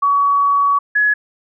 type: tone pair in turn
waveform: sine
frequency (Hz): 1130 / 1689.4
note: C#6 / G#6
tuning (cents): +33 / +29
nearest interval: perfect fifth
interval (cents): 696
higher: second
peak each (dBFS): -11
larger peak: neither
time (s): 0.02-0.79 / 0.95-1.14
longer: first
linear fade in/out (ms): 10
effects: none